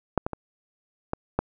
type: clicks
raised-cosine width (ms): 1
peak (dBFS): -6 / -13 / -17 / -12 / -8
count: 5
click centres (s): 0.177 / 0.265 / 0.333 / 1.134 / 1.39
effects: none